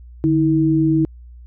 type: tone pair together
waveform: sine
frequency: 148.9 / 320.3 Hz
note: D3 / E4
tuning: +24 / -50 cents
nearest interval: octave + minor second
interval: 1326 cents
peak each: -18 / -14 dBFS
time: 0.24-1.05 s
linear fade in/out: 0 ms
effects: added 60 Hz sine -37 dBFS peak until 1.46 s